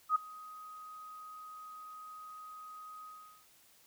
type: tone with ADSR envelope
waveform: sine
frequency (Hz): 1254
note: D#6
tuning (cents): +13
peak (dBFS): -23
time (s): 0.09-3.46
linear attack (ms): 64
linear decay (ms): 10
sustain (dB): -23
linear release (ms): 420
effects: white hiss -64 dBFS RMS until 3.86 s